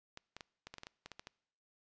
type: clicks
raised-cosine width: 0.2 ms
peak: -29 dBFS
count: 12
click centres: 0.174 / 0.366 / 0.408 / 0.67 / 0.74 / 0.783 / 0.834 / 0.869 / 1.06 / 1.117 / 1.195 / 1.271 s
effects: noise-tail reverb RT60 0.8 s tail -25 dB re dry + resampled to 16000 Hz